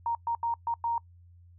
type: tone bursts at uneven times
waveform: sine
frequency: 932.3 Hz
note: A#5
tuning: in tune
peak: -26 dBFS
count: 5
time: 0.06-0.15 / 0.27-0.35 / 0.43-0.54 / 0.67-0.74 / 0.84-0.98 s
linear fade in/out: 2 ms
effects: noise-tail reverb RT60 0.1 s tail -25 dB re dry + added 87 Hz sine -52 dBFS peak until 1.58 s